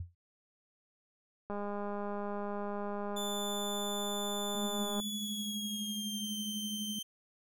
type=tone with exponential decay; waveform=sine; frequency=87 Hz; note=F2; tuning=6 cents flat; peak=-34 dBFS; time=0-0.15 s; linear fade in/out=5 ms; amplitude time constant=31 ms
type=click train; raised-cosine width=1 ms; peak=-26 dBFS; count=715; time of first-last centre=1.5-5 s; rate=204 Hz
type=tone with pitch glide; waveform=sawtooth; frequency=3520 to 3118 Hz; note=A7 to G7; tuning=0 to -10 cents; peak=-35 dBFS; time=3.16-7.03 s; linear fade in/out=10 ms; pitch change=-210 cents; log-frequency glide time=4.69-6.36 s
type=tone with tremolo; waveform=sine; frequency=209.7 Hz; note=G#3; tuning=17 cents sharp; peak=-35 dBFS; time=4.55-6.99 s; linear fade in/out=5 ms; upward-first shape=triangle; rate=12 Hz; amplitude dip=65%
effects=none